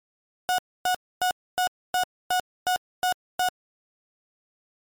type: tone bursts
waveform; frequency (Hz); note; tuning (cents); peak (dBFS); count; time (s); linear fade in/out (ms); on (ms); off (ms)
35% pulse; 731; F#5; -21; -19; 9; 0.49-3.487; 0; 93; 270
effects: MP3 96 kbps